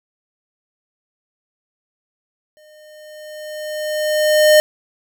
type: tone with exponential growth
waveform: square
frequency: 610 Hz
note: D#5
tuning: 34 cents flat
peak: -7 dBFS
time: 2.57-4.6 s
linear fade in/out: 0 ms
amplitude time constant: 440 ms
effects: none